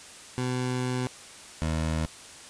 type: tone pair in turn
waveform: 20% pulse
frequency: 126.2 / 79.5 Hz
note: B2 / D#2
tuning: +38 / +38 cents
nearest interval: minor sixth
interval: 800 cents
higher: first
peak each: -22 / -21 dBFS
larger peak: second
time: 0.38-1.07 / 1.62-2.06 s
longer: first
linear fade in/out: 0 ms
effects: white hiss -46 dBFS RMS until 2.49 s + resampled to 22050 Hz